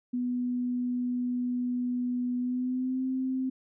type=tone with pitch glide; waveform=sine; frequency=246.9 to 260.4 Hz; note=B3 to C4; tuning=0 to -8 cents; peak=-27 dBFS; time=0.13-3.5 s; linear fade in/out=10 ms; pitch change=+92 cents; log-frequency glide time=2.38-3.04 s; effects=none